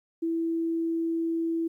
sine tone, 330.2 Hz, E4, 3 cents sharp, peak -25 dBFS, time 0.22-1.68 s, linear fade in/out 10 ms, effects 11-bit

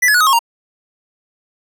square tone with pitch steps, 1975.5 / 1700 / 1463 / 1258.9 / 1083.4 / 932.3 Hz, B6 / G#6 / F#6 / D#6 / C#6 / A#5, 0 / +40 / -20 / +20 / -40 / 0 cents, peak -10 dBFS, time 0.02-0.392 s, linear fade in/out 10 ms, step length 62 ms, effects none

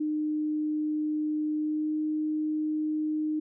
sine tone with pitch glide, 304.7 to 307.4 Hz, D#4 to D#4, -36 to -21 cents, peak -26 dBFS, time 0-3.4 s, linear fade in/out 10 ms, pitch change +15 cents, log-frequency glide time 1.56-1.94 s, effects none

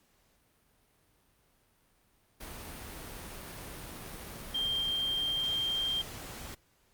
sine tone in noise, 3179 Hz, G7, 24 cents sharp, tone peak -29 dBFS, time 4.54-6.02 s, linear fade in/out 10 ms, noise pink, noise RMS -44 dBFS, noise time 2.4-6.55 s, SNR +12 dB, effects pink hiss -69 dBFS RMS until 6.93 s + Opus 48 kbps

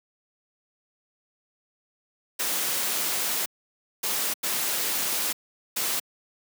white noise bursts at uneven times, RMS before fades -27 dBFS, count 4, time 2.39-3.46 / 4.03-4.34 / 4.43-5.33 / 5.76-6 s, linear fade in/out 10 ms, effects high-pass 200 Hz 12 dB/octave

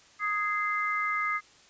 harmonic tone, 415.3 Hz, G#4, in tune, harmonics 3 / 4 / 5, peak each -29 / -37 / -30 dBFS, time 0.19-1.41 s, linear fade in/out 50 ms, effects white hiss -57 dBFS RMS until 1.69 s + resampled to 16000 Hz

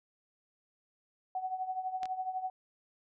sine tone with tremolo, 748 Hz, F#5, 19 cents sharp, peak -30 dBFS, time 1.35-2.5 s, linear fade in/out 2 ms, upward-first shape triangle, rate 12 Hz, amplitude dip 80%
clicks, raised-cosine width 0.2 ms, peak -26 / -28 dBFS, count 2, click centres 2.032 / 2.056 s
effects none

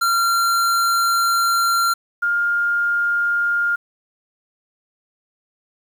square / sine tone pair in turn, 1375 / 1409.6 Hz, F6 / F6, -27 / +16 cents, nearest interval unison, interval 43 cents, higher second, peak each -16 dBFS, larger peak neither, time 0.01-1.94 / 2.22-3.76 s, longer first, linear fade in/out 10 ms, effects 8-bit

